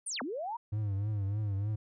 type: linear two-way sweep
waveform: sine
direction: down then up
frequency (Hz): 9956 to 224.1 to 976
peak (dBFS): -34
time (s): 0.06-0.57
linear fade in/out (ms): 10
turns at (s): 0.22
type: tone with vibrato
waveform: triangle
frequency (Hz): 102.4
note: G#2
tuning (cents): -24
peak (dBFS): -28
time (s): 0.72-1.76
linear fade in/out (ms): 10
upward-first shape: triangle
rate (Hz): 3.3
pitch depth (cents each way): 110
effects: none